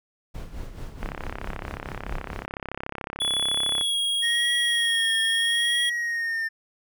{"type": "noise with tremolo", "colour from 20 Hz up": "brown", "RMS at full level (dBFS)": -33, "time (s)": [0.34, 2.46], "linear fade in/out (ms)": 10, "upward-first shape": "sine", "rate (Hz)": 4.6, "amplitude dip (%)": 60}
{"type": "click train", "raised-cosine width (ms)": 0.5, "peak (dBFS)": -17, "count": 95, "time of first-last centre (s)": [1.03, 3.811], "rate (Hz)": 33.8}
{"type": "tone with pitch glide", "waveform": "square", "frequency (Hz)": [3410, 3290], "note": ["G#7", "G#7"], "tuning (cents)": [45, -17], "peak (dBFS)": -23, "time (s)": [3.2, 5.9], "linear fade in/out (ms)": 10, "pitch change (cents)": -62, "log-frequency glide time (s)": [3.71, 3.98]}
{"type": "tone with vibrato", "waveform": "triangle", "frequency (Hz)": 1858, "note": "A#6", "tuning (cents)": -6, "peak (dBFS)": -23, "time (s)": [4.22, 6.49], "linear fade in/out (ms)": 20, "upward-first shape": "triangle", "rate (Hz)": 0.77, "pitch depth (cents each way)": 59}
{"effects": []}